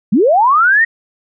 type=linear sweep; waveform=sine; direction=up; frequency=170.4 to 1900 Hz; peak=-7 dBFS; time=0.12-0.85 s; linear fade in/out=10 ms; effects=none